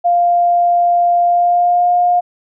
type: tone with pitch glide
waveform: sine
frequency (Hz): 698.5 to 709.5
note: F5 to F5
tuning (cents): 0 to +27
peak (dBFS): -9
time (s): 0.04-2.21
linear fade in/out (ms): 20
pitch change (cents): +27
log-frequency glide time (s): 1.25-1.9
effects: none